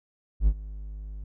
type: tone with ADSR envelope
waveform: triangle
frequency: 51.2 Hz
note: G#1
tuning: 24 cents flat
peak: -13 dBFS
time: 0.4-1.24 s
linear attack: 71 ms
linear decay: 61 ms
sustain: -20 dB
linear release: 4 ms
effects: none